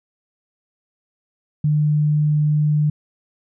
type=tone; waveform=sine; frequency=150.2 Hz; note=D3; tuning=39 cents sharp; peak=-14 dBFS; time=1.64-2.9 s; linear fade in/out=5 ms; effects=none